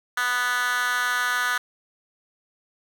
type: tone with high-pass filter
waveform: 10% pulse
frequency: 246.9 Hz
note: B3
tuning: in tune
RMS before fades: -24 dBFS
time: 0.17-1.58 s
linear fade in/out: 5 ms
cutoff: 1500 Hz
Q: 3.1
effects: none